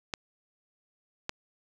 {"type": "clicks", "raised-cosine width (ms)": 0.2, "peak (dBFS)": -14, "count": 2, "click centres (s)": [0.138, 1.294], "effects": []}